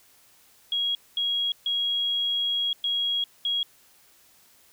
sine tone bursts at uneven times, 3300 Hz, G#7, 12 cents flat, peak -23 dBFS, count 5, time 0.72-0.95 / 1.17-1.52 / 1.66-2.73 / 2.84-3.24 / 3.45-3.63 s, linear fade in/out 2 ms, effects white hiss -58 dBFS RMS until 4.72 s

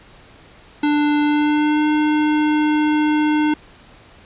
square tone with pitch glide, 295.4 to 302.5 Hz, D4 to D#4, +10 to -49 cents, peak -15 dBFS, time 0.83-3.54 s, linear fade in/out 5 ms, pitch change +41 cents, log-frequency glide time 1.23-1.86 s, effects pink hiss -46 dBFS RMS until 4.25 s + resampled to 8000 Hz

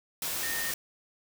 sine tone in noise, 1835 Hz, A#6, 28 cents flat, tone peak -34 dBFS, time 0.43-0.71 s, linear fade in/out 2 ms, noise white, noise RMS -33 dBFS, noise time 0.22-0.74 s, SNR -4 dB, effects none

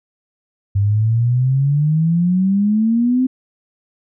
sine exponential sweep, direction up, 98.2 to 261.6 Hz, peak -12 dBFS, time 0.75-3.27 s, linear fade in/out 10 ms, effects none

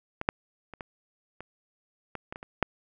clicks, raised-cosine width 0.5 ms, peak -17 / -7 / -27 / -22 / -25 / -20 / -22 / -24 / -26 / -7 dBFS, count 10, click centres 0.214 / 0.289 / 0.737 / 0.808 / 1.406 / 2.153 / 2.325 / 2.359 / 2.429 / 2.627 s, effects none

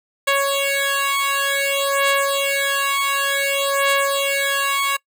10% pulse beating tone pair, 554.4 / 554.95 Hz, C#5 / C#5, 0 / +2 cents, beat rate 0.55 Hz, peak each -12 dBFS, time 0.27-4.97 s, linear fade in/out 10 ms, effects noise-tail reverb RT60 0.1 s tail -24 dB re dry

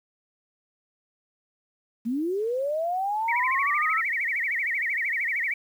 sine linear sweep, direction up, 218 to 1339 Hz, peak -24 dBFS, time 2.05-4.02 s, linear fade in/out 20 ms
sine tone with vibrato, 2058 Hz, C7, 29 cents flat, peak -24 dBFS, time 3.28-5.54 s, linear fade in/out 5 ms, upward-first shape sine, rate 13 Hz, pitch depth 210 cents each way
effects 9-bit

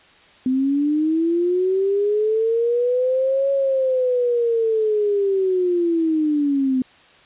sine linear two-way sweep, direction up then down, 254 to 554 to 254 Hz, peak -16 dBFS, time 0.46-6.82 s, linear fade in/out 2 ms, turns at 3.51 s, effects white hiss -50 dBFS RMS until 7.25 s + resampled to 8000 Hz

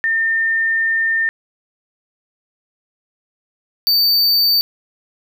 sine / square tone pair in turn, 1810 / 4590 Hz, A6 / D8, +48 / -40 cents, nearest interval octave + major third, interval 1612 cents, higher second, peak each -14 / -12 dBFS, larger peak second, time 0.04-1.29 / 3.87-4.61 s, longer first, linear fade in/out 0 ms, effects none

